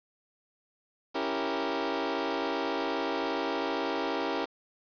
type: chord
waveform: 20% pulse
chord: C# diminished seventh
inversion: none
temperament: equal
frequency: 277.2 / 329.6 / 392 / 466.2 Hz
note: C#4 / E4 / G4 / Bb4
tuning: 0 / 0 / 0 / 0 cents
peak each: -30 dBFS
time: 1.14-4.46 s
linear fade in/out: 20 ms
effects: resampled to 11025 Hz + 8-bit